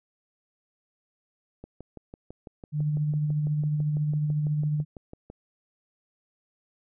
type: click train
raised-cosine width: 2 ms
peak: -28 dBFS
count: 23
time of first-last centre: 1.64-5.301 s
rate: 6.01 Hz
type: tone with tremolo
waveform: sine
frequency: 150 Hz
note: D3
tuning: 37 cents sharp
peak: -22 dBFS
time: 2.72-4.85 s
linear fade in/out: 50 ms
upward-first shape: sine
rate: 14 Hz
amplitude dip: 30%
effects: none